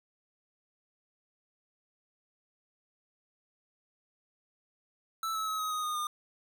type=tone with pitch steps; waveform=square; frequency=1318.5 / 1300.3 / 1282.4 / 1264.8 / 1247.4 / 1230.2 / 1213.3 Hz; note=E6 / E6 / E6 / D#6 / D#6 / D#6 / D#6; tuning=0 / -24 / -48 / +28 / +4 / -20 / -44 cents; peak=-32 dBFS; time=5.23-6.07 s; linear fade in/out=2 ms; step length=120 ms; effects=none